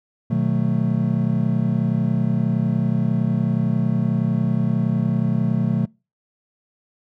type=chord; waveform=triangle; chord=B dominant seventh; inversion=none; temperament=just; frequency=123.47 / 154.34 / 185.21 / 222.2 Hz; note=B2 / D#3 / F#3 / A3; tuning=0 / -14 / +2 / +17 cents; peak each=-21 dBFS; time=0.3-5.86 s; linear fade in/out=10 ms; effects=noise-tail reverb RT60 0.3 s tail -26 dB re dry